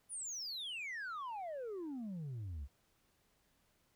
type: exponential sweep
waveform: sine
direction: down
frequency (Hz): 10090 to 63.7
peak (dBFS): -38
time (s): 0.09-2.68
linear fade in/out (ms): 50
effects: tanh soft clip ceiling -40 dBFS + pink hiss -75 dBFS RMS until 3.95 s